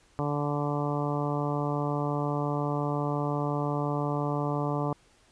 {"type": "harmonic tone", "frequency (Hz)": 145.7, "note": "D3", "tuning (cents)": -13, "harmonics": [1, 2, 3, 4, 5, 6, 7, 8], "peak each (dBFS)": [-30, -33, -35, -36, -37, -38, -38, -39], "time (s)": [0.19, 4.93], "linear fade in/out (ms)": 0, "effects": ["pink hiss -62 dBFS RMS until 5.31 s", "resampled to 22050 Hz"]}